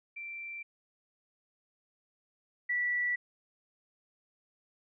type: tone pair in turn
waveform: sine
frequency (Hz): 2349 / 1955.9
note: D7 / B6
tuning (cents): 0 / -17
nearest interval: minor third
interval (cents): 317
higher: first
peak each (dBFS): -39 / -28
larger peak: second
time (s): 0.16-0.63 / 2.69-3.16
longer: neither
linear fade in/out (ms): 10
effects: none